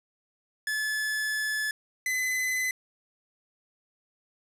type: tone pair in turn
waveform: 45% pulse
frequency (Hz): 1725 / 2022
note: A6 / B6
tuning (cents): -35 / +40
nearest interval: minor third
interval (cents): 275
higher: second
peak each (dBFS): -27 / -26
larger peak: second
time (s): 0.67-1.71 / 2.06-2.71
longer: first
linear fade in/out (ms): 2
effects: resampled to 32000 Hz + 9-bit